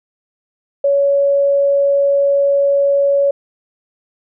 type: tone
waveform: sine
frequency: 561 Hz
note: C#5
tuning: 21 cents sharp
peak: -10 dBFS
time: 0.84-3.31 s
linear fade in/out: 5 ms
effects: none